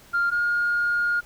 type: tone pair in turn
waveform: sine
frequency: 1396.9 / 1423 Hz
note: F6 / F6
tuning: 0 / +32 cents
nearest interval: unison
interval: 32 cents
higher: second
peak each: -18 / -19 dBFS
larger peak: first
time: 0.13-0.31 / 0.31-1.21 s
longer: second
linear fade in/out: 20 ms
effects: tanh soft clip ceiling -16 dBFS + pink hiss -51 dBFS RMS until 1.25 s